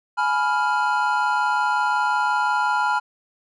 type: chord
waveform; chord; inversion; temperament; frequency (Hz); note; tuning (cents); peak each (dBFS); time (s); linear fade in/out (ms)
triangle; F diminished; first; equal with one note detuned; 842.2 / 987.8 / 1396.9; Ab5 / Cb6 / F6; +24 / 0 / 0; -21; 0.17-3; 20
effects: resampled to 24000 Hz